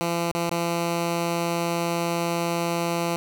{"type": "tone with dropouts", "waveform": "10% pulse", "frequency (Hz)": 170, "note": "F3", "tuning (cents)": -46, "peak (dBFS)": -15, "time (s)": [0.01, 3.16], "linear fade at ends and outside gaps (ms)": 0, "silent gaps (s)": [[0.315, 0.35], [0.493, 0.513]], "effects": []}